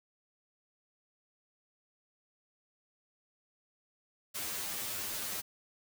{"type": "noise with comb filter", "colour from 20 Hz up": "white", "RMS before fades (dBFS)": -38, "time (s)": [4.34, 5.42], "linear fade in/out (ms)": 20, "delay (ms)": 10, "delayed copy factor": 0.95, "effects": []}